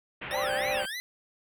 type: low-pass noise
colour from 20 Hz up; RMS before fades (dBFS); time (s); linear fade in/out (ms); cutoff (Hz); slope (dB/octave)
white; -38; 0.21-0.86; 10; 2900; 48
type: chord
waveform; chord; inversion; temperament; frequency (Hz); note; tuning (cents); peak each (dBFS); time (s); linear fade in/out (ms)
sine; C suspended second; none; just; 523.3 / 588.7 / 784.9; C5 / D5 / G5; 0 / +4 / +2; -33 / -32 / -33; 0.3-0.86; 50
type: tone with vibrato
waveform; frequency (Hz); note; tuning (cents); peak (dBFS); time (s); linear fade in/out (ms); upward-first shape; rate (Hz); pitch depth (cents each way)
25% pulse; 1760; A6; 0; -30; 0.31-1; 0; sine; 3.3; 240
type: linear sweep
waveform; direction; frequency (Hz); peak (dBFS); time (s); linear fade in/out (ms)
sine; up; 830.6 to 2870; -34; 0.34-0.81; 2
effects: none